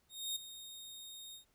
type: tone with ADSR envelope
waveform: sawtooth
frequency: 3707 Hz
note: A#7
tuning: 10 cents flat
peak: -32 dBFS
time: 0.09-1.45 s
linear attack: 270 ms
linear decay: 7 ms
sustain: -13 dB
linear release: 110 ms
effects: pink hiss -75 dBFS RMS until 1.54 s